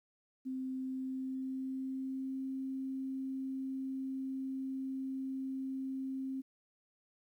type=tone with pitch glide; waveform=sine; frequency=260.6 to 265.5 Hz; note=C4 to C4; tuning=-7 to +25 cents; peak=-36 dBFS; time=0.45-6.42 s; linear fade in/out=20 ms; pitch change=+32 cents; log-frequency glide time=0.72-2.42 s; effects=12-bit